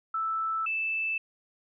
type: tone pair in turn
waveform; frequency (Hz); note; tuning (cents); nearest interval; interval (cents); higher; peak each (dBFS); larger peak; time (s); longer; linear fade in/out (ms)
sine; 1318.5 / 2637; E6 / E7; 0 / 0; octave; 1200; second; -27; neither; 0.14-0.66 / 0.66-1.18; neither; 5
effects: none